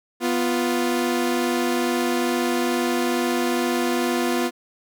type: tone pair together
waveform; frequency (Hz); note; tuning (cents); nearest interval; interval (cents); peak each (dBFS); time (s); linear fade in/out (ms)
sawtooth; 246.9 / 349.2; B3 / F4; 0 / 0; tritone; 600; -19; 0.2-4.51; 50
effects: none